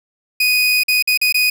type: tone with dropouts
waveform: 30% pulse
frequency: 2489 Hz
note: D#7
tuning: in tune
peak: -10 dBFS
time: 0.4-1.5 s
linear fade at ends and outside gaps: 5 ms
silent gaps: 0.835-0.882 / 1.025-1.074 / 1.175-1.214 / 1.325-1.343 s
effects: none